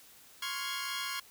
15% pulse chord, Db major seventh, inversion third, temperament equal with one note detuned, 1046.5 / 1108.7 / 1406.6 / 1661.2 Hz, C6 / Db6 / F6 / Ab6, 0 / 0 / +12 / 0 cents, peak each -34 dBFS, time 0.42-1.2 s, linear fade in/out 5 ms, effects white hiss -57 dBFS RMS until 1.3 s

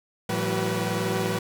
sawtooth tone cluster, 110.9 / 169.7 / 190.4 / 379.1 / 488.5 Hz, A2 / F3 / F#3 / F#4 / B4, +14 / -49 / +50 / +42 / -19 cents, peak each -27 dBFS, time 0.29-1.39 s, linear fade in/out 5 ms, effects none

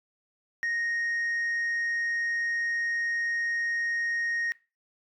sine tone, 1864.7 Hz, A#6, in tune, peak -24 dBFS, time 0.63-4.52 s, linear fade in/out 0 ms, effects noise-tail reverb RT60 0.3 s tail -22 dB re dry + tanh soft clip ceiling -25 dBFS

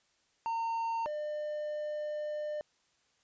triangle tone pair in turn, 914 / 601 Hz, A#5 / D5, -34 / +40 cents, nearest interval perfect fifth, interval 726 cents, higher first, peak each -29 / -32 dBFS, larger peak first, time 0.46-1.06 / 1.06-2.61 s, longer second, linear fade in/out 0 ms, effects white hiss -72 dBFS RMS until 3.23 s + resampled to 16000 Hz

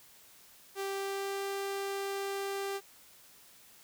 sawtooth tone with pitch glide, 392 to 394.7 Hz, G4 to G4, 0 to +12 cents, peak -30 dBFS, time 0.75-2.81 s, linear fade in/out 50 ms, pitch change +12 cents, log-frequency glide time 0.88-1.46 s, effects white hiss -58 dBFS RMS until 3.83 s

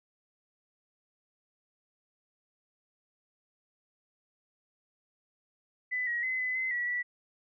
sine tone with pitch steps, 2001 / 1902 / 2037 / 2013 / 2050 / 1937 / 1955 Hz, B6 / A#6 / C7 / B6 / C7 / B6 / B6, +22 / +34 / -47 / +33 / -36 / -34 / -18 cents, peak -29 dBFS, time 5.91-7.03 s, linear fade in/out 20 ms, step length 160 ms, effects none

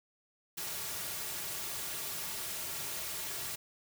white noise with comb filter, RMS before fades -39 dBFS, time 0.57-3.56 s, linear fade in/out 10 ms, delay 3.9 ms, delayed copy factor -0.55, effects none

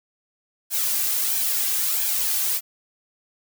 blue noise with flanger, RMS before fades -23 dBFS, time 0.7-2.61 s, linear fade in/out 50 ms, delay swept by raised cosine 1.2 to 2.6 ms, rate 1.5 Hz, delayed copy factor +0.6, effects none

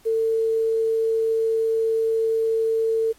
sine tone with quantisation, 448.6 Hz, A4, 34 cents sharp, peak -18 dBFS, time 0.05-3.13 s, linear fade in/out 20 ms, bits 8, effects pink hiss -55 dBFS RMS until 3.18 s + MP3 64 kbps

